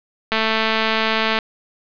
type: click train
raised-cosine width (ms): 0.3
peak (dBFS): -3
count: 237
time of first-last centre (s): 0.32-1.388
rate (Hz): 221
effects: resampled to 11025 Hz + 7-bit